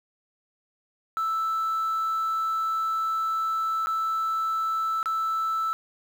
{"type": "tone with dropouts", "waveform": "triangle", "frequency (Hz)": 1318.5, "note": "E6", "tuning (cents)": 0, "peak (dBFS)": -21, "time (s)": [1.17, 5.73], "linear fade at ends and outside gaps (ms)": 0, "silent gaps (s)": [[3.86, 3.87], [5.029, 5.058]], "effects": ["tanh soft clip ceiling -19 dBFS", "8-bit"]}